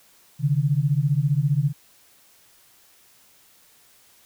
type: beating tone pair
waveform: sine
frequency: 136.1 / 151.1 Hz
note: C#3 / D3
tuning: -31 / +50 cents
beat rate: 15 Hz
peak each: -21 dBFS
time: 0.39-1.73 s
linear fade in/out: 50 ms
effects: white hiss -56 dBFS RMS until 4.25 s